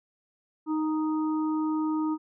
harmonic tone, 311.1 Hz, D#4, in tune, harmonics 1 / 3 / 4, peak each -25 / -36 / -39 dBFS, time 0.66-2.18 s, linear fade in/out 50 ms, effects none

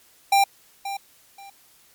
square tone with echo, 792 Hz, G5, 18 cents sharp, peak -15 dBFS, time 0.32-0.44 s, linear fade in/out 5 ms, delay 530 ms, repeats 2, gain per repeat -13 dB, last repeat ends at 1.5 s, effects white hiss -56 dBFS RMS until 1.94 s + MP3 96 kbps

